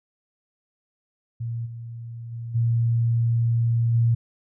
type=tone with level steps; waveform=sine; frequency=116.5 Hz; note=A#2; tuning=1 cent flat; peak=-26 / -33 / -30 / -18 / -16 dBFS; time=1.4-4.15 s; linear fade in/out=10 ms; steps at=1.65 / 2.31 / 2.54 / 3.93 s; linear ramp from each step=20 ms; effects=none